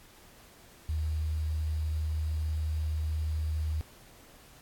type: tone with quantisation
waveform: sine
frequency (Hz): 77.78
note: D#2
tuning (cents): 0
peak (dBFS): -28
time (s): 0.89-3.81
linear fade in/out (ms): 0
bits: 9
effects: pink hiss -56 dBFS RMS until 4.61 s + AAC 64 kbps